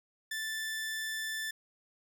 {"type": "tone", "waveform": "sawtooth", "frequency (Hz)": 1761, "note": "A6", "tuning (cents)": 1, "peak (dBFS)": -31, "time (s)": [0.31, 1.51], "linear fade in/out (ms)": 5, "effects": []}